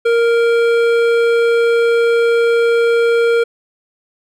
sine tone with hard clipping, 466.2 Hz, A#4, in tune, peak -12 dBFS, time 0.05-3.44 s, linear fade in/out 10 ms, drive 12 dB, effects none

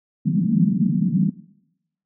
white band-pass noise, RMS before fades -19 dBFS, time 0.25-1.3 s, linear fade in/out 10 ms, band 160 to 220 Hz, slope 48 dB/octave, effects noise-tail reverb RT60 0.8 s tail -18 dB re dry

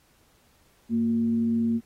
sine tone with frequency modulation, 230.4 Hz, A#3, 20 cents flat, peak -21 dBFS, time 0.89-1.81 s, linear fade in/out 50 ms, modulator 131 Hz, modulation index 0.26, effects pink hiss -63 dBFS RMS until 1.85 s + AAC 48 kbps

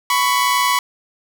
sawtooth tone pair together, 993.4 / 1115 Hz, B5 / C#6, +10 / +10 cents, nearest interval major second, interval 200 cents, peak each -13 / -14 dBFS, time 0.1-0.79 s, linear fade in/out 2 ms, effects none

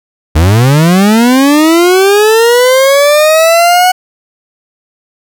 40% pulse linear sweep, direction up, 72 to 741 Hz, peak -3 dBFS, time 0.35-3.92 s, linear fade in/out 10 ms, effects none

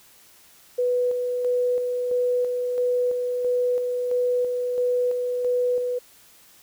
sine tone with tremolo, 493.9 Hz, B4, in tune, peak -19 dBFS, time 0.78-5.99 s, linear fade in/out 10 ms, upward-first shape square, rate 1.5 Hz, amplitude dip 35%, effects white hiss -53 dBFS RMS until 6.62 s

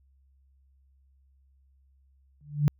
sine tone with exponential growth, 146.83 Hz, D3, in tune, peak -15 dBFS, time 2.41-2.68 s, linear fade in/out 0 ms, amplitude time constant 57 ms, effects added 67 Hz sine -60 dBFS peak until 2.79 s

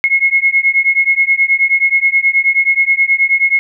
sine beating tone pair, 2165 / 2174.4 Hz, C#7 / C#7, -41 / -34 cents, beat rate 9.4 Hz, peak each -12 dBFS, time 0.04-3.59 s, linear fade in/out 0 ms, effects none

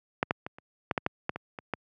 clicks, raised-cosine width 0.5 ms, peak -9 / -10 / -20 / -30 / -11 / -11 / -10 / -12 / -20 / -23 / -14 dBFS, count 11, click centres 0.229 / 0.309 / 0.465 / 0.585 / 0.912 / 0.978 / 1.064 / 1.294 / 1.36 / 1.588 / 1.737 s, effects high-pass 100 Hz 12 dB/octave

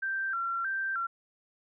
sine tone with vibrato, 1463 Hz, F#6, 20 cents flat, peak -29 dBFS, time 0.02-1.07 s, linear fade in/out 10 ms, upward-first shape square, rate 1.6 Hz, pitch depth 120 cents each way, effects none

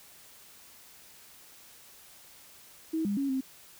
sine tone with pitch steps, 320.7 / 202.4 / 276.6 / 263.9 Hz, E4 / G#3 / C#4 / C4, -48 / -44 / -4 / +15 cents, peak -27 dBFS, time 2.93-3.41 s, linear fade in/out 10 ms, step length 120 ms, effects white hiss -54 dBFS RMS until 3.79 s

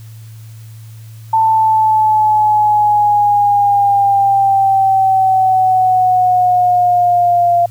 sine exponential sweep, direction down, 890 to 692 Hz, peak -8 dBFS, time 1.33-7.66 s, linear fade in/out 5 ms, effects added 111 Hz sine -31 dBFS peak until 7.7 s + white hiss -47 dBFS RMS until 7.7 s

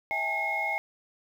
sine tone cluster, 649 / 808 / 868 / 2160 Hz, E5 / G#5 / A5 / C#7, -27 / -48 / -24 / -45 cents, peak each -36 / -32 / -36 / -28 dBFS, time 0.11-0.78 s, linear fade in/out 0 ms, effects tanh soft clip ceiling -19 dBFS + 9-bit

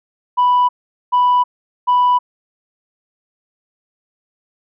sine tone bursts, 987.8 Hz, B5, in tune, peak -8 dBFS, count 3, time 0.37-2.19 s, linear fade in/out 20 ms, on 320 ms, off 430 ms, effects tanh soft clip ceiling -8 dBFS

